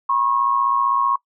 sine tone pair together, 972.4 / 1088 Hz, B5 / C#6, -27 / -33 cents, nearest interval major second, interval 194 cents, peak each -23 / -17 dBFS, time 0.09-1.16 s, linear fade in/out 5 ms, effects noise-tail reverb RT60 0.1 s tail -21 dB re dry

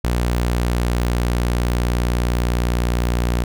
sawtooth tone, 59.9 Hz, A#1, 48 cents sharp, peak -13 dBFS, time 0.04-3.44 s, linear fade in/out 5 ms, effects none

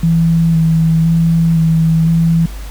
sine tone with vibrato, 163.7 Hz, E3, 12 cents flat, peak -8 dBFS, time 0.03-2.46 s, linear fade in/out 5 ms, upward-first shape square, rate 0.98 Hz, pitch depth 17 cents each way, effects added 50 Hz sine -24 dBFS peak until 2.7 s + pink hiss -36 dBFS RMS until 2.7 s

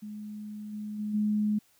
sine tone with level steps, 210.7 Hz, G#3, 25 cents sharp, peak -37 / -34 / -30 / -24 dBFS, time 0.02-1.59 s, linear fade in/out 10 ms, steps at 0.72 / 0.98 / 1.13 s, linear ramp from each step 20 ms, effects white hiss -65 dBFS RMS until 1.79 s

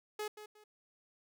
sawtooth tone with echo, 423.2 Hz, G#4, 33 cents sharp, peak -33 dBFS, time 0.19-0.28 s, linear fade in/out 5 ms, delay 180 ms, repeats 2, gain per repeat -11 dB, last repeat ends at 0.64 s, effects none

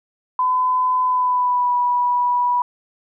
sine tone with pitch glide, 1011 to 978.3 Hz, B5 to B5, +40 to -17 cents, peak -15 dBFS, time 0.39-2.62 s, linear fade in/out 2 ms, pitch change -57 cents, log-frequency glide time 1.03-1.75 s, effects none

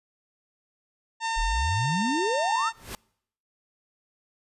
harmonic tone, 906 Hz, A#5, 50 cents flat, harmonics 1 / 2 / 3 / 4 / 5 / 6 / 7 / 8 / 9, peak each -27 / -33 / -37 / -39 / -41 / -43 / -44 / -45 / -46 dBFS, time 1.2-2.73 s, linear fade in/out 50 ms
sine exponential sweep, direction up, 33.6 to 1412 Hz, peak -25 dBFS, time 1.36-2.7 s, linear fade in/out 20 ms
pink noise with exponential growth, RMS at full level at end -32 dBFS, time 2.68-2.95 s, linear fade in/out 1 ms, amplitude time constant 58 ms
effects noise-tail reverb RT60 0.7 s tail -25 dB re dry + resampled to 32000 Hz

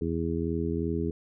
harmonic tone, 82.8 Hz, E2, 8 cents sharp, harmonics 1 / 2 / 3 / 4 / 5, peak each -33 / -33 / -33 / -33 / -33 dBFS, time 0.01-1.11 s, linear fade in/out 5 ms, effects none

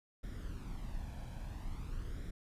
brown noise with flanger, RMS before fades -42 dBFS, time 0.23-2.31 s, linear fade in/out 10 ms, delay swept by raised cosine 0.55 to 1.26 ms, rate 0.49 Hz, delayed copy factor +0.6, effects resampled to 32000 Hz

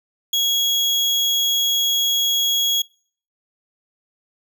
35% pulse tone, 3322 Hz, G#7, in tune, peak -15 dBFS, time 0.33-2.82 s, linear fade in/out 5 ms, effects noise-tail reverb RT60 0.5 s tail -25 dB re dry

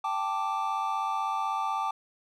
triangle chord, G suspended second, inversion none, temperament equal, 784 / 880 / 1174.7 Hz, G5 / A5 / D6, 0 / 0 / 0 cents, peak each -31 / -30 / -29 dBFS, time 0.04-1.91 s, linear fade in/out 5 ms, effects none

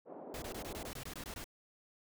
white band-pass noise, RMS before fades -48 dBFS, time 0.05-0.93 s, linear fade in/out 50 ms, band 230 to 700 Hz, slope 24 dB/octave
pink noise bursts, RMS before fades -45 dBFS, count 11, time 0.34-1.442 s, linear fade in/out 2 ms, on 82 ms, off 20 ms
effects none

